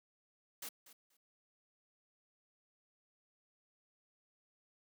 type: noise with echo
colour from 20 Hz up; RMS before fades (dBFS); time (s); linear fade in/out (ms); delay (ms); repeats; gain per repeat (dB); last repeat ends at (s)
white; -45; 0.62-0.69; 5; 240; 2; -15; 1.17
effects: high-pass 200 Hz 12 dB/octave